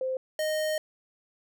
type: tone pair in turn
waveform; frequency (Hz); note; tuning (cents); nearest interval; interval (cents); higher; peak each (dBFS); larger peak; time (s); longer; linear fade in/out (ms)
sine / square; 520 / 619.1; C5 / D#5; -11 / -9; minor third; 302; second; -27; neither; 0.01-0.17 / 0.39-0.78; second; 2
effects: none